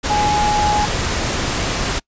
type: tone in noise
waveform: sine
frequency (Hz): 836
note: G#5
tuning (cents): +11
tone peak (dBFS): -15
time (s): 0.09-0.86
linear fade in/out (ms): 20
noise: pink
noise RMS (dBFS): -20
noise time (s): 0.03-2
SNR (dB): +2
effects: noise-tail reverb RT60 0.1 s tail -25 dB re dry + resampled to 16000 Hz